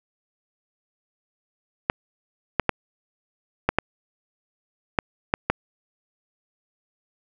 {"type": "clicks", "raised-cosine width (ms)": 0.5, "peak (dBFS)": -3, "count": 8, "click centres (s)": [1.899, 2.597, 2.693, 3.69, 3.786, 4.988, 5.339, 5.5], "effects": []}